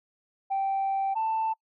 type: tone pair in turn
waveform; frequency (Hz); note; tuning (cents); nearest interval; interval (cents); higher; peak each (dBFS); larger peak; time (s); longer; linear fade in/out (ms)
sine; 780 / 886.9; G5 / A5; -9 / +14; major second; 223; second; -23; neither; 0.5-1.15 / 1.15-1.54; first; 20
effects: noise-tail reverb RT60 0.1 s tail -26 dB re dry + tanh soft clip ceiling -22 dBFS